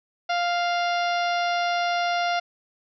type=harmonic tone; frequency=698.5 Hz; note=F5; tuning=in tune; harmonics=1 / 2 / 3 / 4 / 5 / 6 / 7 / 8; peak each=-23 / -29 / -33 / -35 / -37 / -39 / -40 / -41 dBFS; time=0.29-2.4 s; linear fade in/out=10 ms; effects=none